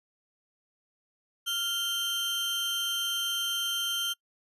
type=tone pair together; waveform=40% pulse; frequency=1396.9 / 3136 Hz; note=F6 / G7; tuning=0 / 0 cents; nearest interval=octave + major second; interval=1400 cents; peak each=-36 / -28 dBFS; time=1.46-4.14 s; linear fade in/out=20 ms; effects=noise-tail reverb RT60 0.1 s tail -25 dB re dry + resampled to 32000 Hz